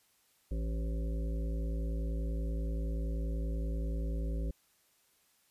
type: harmonic tone with a mistuned harmonic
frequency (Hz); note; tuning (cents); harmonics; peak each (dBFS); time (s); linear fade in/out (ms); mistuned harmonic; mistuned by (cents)
55.3; A1; +9; 1 / 3 / 5 / 7 / 9 / 10; -32 / -42 / -46 / -49 / -51 / -52; 0.51-4.51; 5; 9; +17
effects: white hiss -70 dBFS RMS until 5.5 s + resampled to 32000 Hz